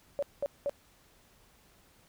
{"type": "tone bursts", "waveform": "sine", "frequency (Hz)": 568, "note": "C#5", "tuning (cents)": 42, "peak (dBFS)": -28, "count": 3, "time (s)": [0.19, 0.695], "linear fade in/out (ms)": 0, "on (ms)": 35, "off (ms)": 200, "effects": ["pink hiss -63 dBFS RMS until 2.08 s"]}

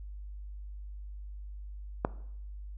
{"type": "click", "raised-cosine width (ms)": 1, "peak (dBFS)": -12, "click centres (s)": 2.049, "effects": ["noise-tail reverb RT60 0.7 s tail -18 dB re dry", "added 50 Hz sine -40 dBFS peak until 2.77 s"]}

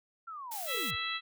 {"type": "linear sweep", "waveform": "sine", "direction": "down", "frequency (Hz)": [1385, 65.5], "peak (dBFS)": -40, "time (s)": [0.27, 0.96], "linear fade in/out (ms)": 10}
{"type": "noise", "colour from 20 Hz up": "blue", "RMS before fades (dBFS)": -40, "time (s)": [0.51, 0.91], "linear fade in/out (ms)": 10}
{"type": "harmonic tone", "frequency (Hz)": 659.3, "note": "E5", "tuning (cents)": 0, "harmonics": [2, 3, 4, 5, 6], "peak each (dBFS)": [-39, -39, -39, -39, -39], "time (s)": [0.66, 1.21], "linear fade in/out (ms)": 50}
{"type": "tone with exponential decay", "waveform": "sine", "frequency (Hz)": 470.7, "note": "A#4", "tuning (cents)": 17, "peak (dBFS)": -38, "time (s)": [0.74, 1.2], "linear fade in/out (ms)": 5, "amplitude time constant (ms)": 100}
{"effects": []}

